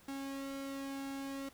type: tone with flanger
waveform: sawtooth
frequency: 273.8 Hz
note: C#4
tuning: 21 cents flat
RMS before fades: -42 dBFS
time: 0.08-1.49 s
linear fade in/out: 5 ms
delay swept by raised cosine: 2 to 2.52 ms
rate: 1 Hz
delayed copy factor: -0.55
effects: pink hiss -62 dBFS RMS until 1.53 s